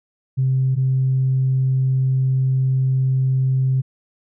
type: tone pair in turn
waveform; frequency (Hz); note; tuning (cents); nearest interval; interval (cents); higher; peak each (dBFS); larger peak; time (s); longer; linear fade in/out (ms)
sine; 131.4 / 131.4; C3 / C3; +8 / +8; unison; 0; neither; -14; neither; 0.37-0.76 / 0.76-3.82; second; 20
effects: tanh soft clip ceiling -10 dBFS